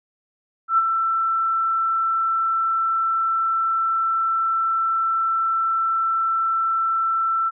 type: tone with ADSR envelope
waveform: sine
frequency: 1336 Hz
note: E6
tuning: 23 cents sharp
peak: -12 dBFS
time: 0.68-7.51 s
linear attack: 98 ms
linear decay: 31 ms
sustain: -6 dB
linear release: 32 ms
effects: none